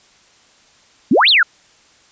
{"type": "exponential two-way sweep", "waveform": "sine", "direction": "up then down", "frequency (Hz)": [196, 4447, 1319], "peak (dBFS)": -8, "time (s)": [1.11, 1.43], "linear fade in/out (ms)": 5, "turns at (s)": 1.29, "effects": ["white hiss -51 dBFS RMS until 2.11 s", "resampled to 16000 Hz"]}